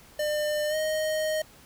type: tone with pitch glide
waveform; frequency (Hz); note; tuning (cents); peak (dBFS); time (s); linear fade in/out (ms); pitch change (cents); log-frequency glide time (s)
square; 601 to 622.6; D5 to D#5; +40 to +1; -26; 0.19-1.42; 5; +61; 0.69-0.75
effects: pink hiss -53 dBFS RMS until 1.65 s

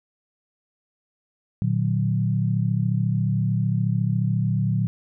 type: chord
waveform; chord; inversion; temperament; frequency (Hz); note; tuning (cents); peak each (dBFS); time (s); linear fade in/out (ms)
sine; Bb augmented; none; equal with one note detuned; 116.54 / 150.35 / 185; Bb2 / D3 / F#3; 0 / +41 / 0; -22 / -25 / -25; 1.62-4.87; 0
effects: none

